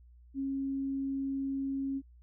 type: tone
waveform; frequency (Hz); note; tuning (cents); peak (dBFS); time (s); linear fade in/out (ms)
sine; 272.1; C#4; -32; -31; 0.34-2.02; 50
effects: added 60 Hz sine -54 dBFS peak until 2.22 s